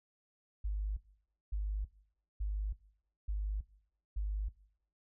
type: tone bursts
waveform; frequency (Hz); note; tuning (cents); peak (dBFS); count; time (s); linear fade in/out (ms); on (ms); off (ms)
sine; 50.9; G#1; -34; -32; 5; 0.64-4.49; 10; 330; 550
effects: noise-tail reverb RT60 0.7 s tail -20 dB re dry